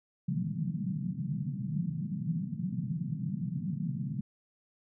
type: band-pass noise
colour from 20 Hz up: white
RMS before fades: -34 dBFS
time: 0.28-4.21 s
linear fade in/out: 5 ms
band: 130 to 200 Hz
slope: 48 dB/octave
effects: none